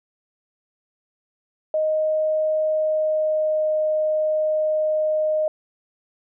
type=tone with pitch glide; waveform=sine; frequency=622.3 to 618.7 Hz; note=D#5 to D#5; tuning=0 to -10 cents; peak=-18 dBFS; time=1.74-5.48 s; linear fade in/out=2 ms; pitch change=-10 cents; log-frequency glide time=2.67-3.7 s; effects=none